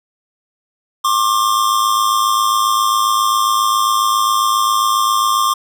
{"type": "tone pair together", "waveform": "square", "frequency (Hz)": [1075, 1182.4], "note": ["C6", "D6"], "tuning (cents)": [47, 11], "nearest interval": "major second", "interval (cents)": 164, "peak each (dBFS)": -16, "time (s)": [1.04, 5.54], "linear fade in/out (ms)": 10, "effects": []}